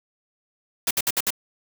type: noise bursts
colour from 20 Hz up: white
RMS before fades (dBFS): -22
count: 5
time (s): 0.87-1.305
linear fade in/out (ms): 5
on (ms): 39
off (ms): 60
effects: none